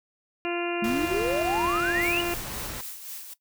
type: harmonic tone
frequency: 346.5 Hz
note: F4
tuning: 14 cents flat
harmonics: 1 / 2 / 3 / 4 / 5 / 6 / 7 / 8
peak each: -28 / -34 / -40 / -38 / -40 / -44 / -36 / -34 dBFS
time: 0.45-2.34 s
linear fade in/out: 0 ms
type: exponential sweep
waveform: sine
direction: up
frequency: 210.5 to 2928 Hz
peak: -25 dBFS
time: 0.82-2.21 s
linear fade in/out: 5 ms
type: noise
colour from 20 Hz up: pink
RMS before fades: -36 dBFS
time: 0.84-2.81 s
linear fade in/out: 2 ms
type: noise with tremolo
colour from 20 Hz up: blue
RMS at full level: -37 dBFS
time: 2.01-3.34 s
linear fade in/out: 10 ms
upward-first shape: sine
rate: 3.8 Hz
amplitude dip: 50%
effects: noise-tail reverb RT60 0.1 s tail -17 dB re dry